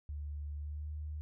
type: tone with pitch glide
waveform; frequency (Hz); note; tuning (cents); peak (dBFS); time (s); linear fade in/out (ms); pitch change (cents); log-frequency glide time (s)
sine; 73.42 to 75.66; D2 to D#2; 0 to -48; -38; 0.09-1.21; 0; +52; 0.56-0.89
effects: none